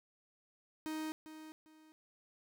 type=tone with echo; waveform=45% pulse; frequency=312.4 Hz; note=D#4; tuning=7 cents sharp; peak=-38 dBFS; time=0.86-1.12 s; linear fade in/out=0 ms; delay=400 ms; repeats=2; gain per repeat=-11 dB; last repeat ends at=1.92 s; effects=none